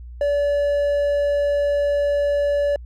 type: tone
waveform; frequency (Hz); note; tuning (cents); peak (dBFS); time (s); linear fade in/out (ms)
triangle; 575; D5; -37; -15; 0.21-2.76; 2
effects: added 60 Hz sine -34 dBFS peak until 2.85 s